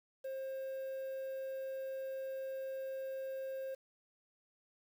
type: tone with quantisation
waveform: triangle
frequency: 532 Hz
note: C5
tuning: 29 cents sharp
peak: -37 dBFS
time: 0.24-3.75 s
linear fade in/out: 10 ms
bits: 10
effects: none